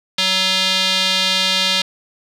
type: tone with band-pass filter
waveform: square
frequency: 188.4 Hz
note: F#3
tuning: 32 cents sharp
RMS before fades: -17 dBFS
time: 0.18-1.82 s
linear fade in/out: 5 ms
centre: 3700 Hz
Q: 2.9
effects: none